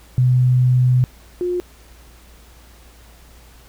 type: tone pair in turn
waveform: sine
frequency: 126.1 / 356.7 Hz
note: B2 / F4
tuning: +36 / +37 cents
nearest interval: octave + tritone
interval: 1801 cents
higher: second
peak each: -11 / -18 dBFS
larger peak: first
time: 0.18-1.04 / 1.41-1.6 s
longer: first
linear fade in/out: 0 ms
effects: added 58 Hz sine -45 dBFS peak until 3.68 s + pink hiss -49 dBFS RMS until 3.68 s